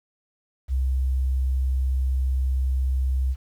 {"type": "tone", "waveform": "sine", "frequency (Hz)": 65.41, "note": "C2", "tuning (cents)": 0, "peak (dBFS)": -19, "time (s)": [0.68, 3.36], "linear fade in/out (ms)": 50, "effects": ["tanh soft clip ceiling -15 dBFS", "9-bit"]}